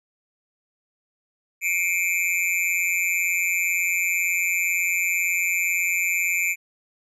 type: tone with amplitude modulation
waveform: square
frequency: 2349 Hz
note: D7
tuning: in tune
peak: -17 dBFS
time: 1.61-6.56 s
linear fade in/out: 50 ms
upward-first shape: sine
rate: 178 Hz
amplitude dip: 100%
effects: resampled to 32000 Hz